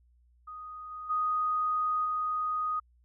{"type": "tone with level steps", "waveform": "sine", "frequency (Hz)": 1244.5, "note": "D#6", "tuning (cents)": 0, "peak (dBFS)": [-40, -38, -26, -28], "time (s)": [0.47, 2.8], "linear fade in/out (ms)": 10, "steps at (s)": [0.9, 1.09, 2.04], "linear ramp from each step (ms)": 20, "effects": ["added 60 Hz sine -61 dBFS peak until 3.04 s"]}